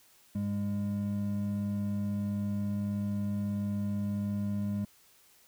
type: tone pair together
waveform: triangle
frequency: 101.85 / 203.4 Hz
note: G#2 / G#3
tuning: -33 / -36 cents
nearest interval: octave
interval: 1197 cents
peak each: -33 / -29 dBFS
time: 0.35-4.85 s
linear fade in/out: 5 ms
effects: white hiss -62 dBFS RMS until 5.47 s